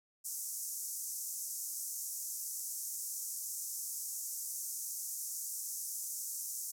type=band-pass noise; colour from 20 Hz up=pink; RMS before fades=-41 dBFS; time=0.24-6.72 s; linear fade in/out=20 ms; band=5900 to 15000 Hz; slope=48 dB/octave; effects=none